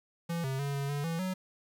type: tone with pitch steps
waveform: square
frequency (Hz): 168.8 / 133.5 / 141.1 / 139.8 / 143.8 / 165.7 / 186.2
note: E3 / C3 / C#3 / C#3 / D3 / E3 / F#3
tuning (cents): +41 / +35 / +31 / +15 / -36 / +9 / +11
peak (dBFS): -32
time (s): 0.29-1.34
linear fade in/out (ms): 10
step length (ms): 150
effects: 10-bit